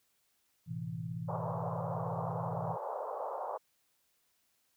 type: chord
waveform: sine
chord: A minor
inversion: none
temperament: equal with one note detuned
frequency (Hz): 110 / 127.68 / 164.81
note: A2 / C3 / E3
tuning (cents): 0 / -42 / 0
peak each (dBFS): -43 / -42 / -39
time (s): 0.66-2.77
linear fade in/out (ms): 50
type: band-pass noise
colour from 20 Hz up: pink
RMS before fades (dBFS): -39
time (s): 1.28-3.58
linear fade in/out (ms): 10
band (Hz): 480 to 1100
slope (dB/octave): 48
effects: white hiss -75 dBFS RMS until 4.76 s